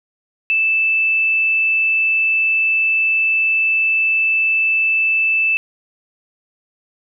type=tone; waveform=sine; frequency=2637 Hz; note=E7; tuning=in tune; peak=-13 dBFS; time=0.5-5.57 s; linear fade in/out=0 ms; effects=none